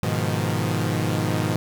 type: chord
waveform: sawtooth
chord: F half-diminished seventh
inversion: first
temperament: equal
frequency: 103.83 / 123.47 / 155.56 / 174.61 Hz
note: Ab2 / Cb3 / Eb3 / F3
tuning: 0 / 0 / 0 / 0 cents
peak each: -22 / -23 / -23 / -25 dBFS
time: 0.03-1.56 s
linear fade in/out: 0 ms
effects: 9-bit